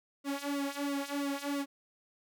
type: tone with flanger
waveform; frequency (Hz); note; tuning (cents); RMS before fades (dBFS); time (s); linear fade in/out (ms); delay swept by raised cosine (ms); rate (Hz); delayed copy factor
sawtooth; 282; C#4; +30; -35; 0.24-1.66; 50; 1.2 to 3.5; 3; -0.95
effects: none